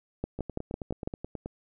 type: two click trains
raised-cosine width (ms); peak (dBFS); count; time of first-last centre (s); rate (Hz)
2; -22 / -17; 11 / 6; 0.39-1.46 / 0.24-1.075; 9.35 / 5.99
effects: none